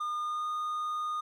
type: tone with pitch glide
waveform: triangle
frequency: 1214 to 1227.4 Hz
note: D#6 to D#6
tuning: -43 to -24 cents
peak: -29 dBFS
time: 0-1.21 s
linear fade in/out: 10 ms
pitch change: +19 cents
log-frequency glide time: 0.2-0.47 s
effects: none